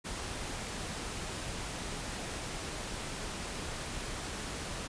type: noise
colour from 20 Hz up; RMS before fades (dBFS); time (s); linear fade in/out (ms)
pink; -39; 0.04-4.88; 20
effects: resampled to 22050 Hz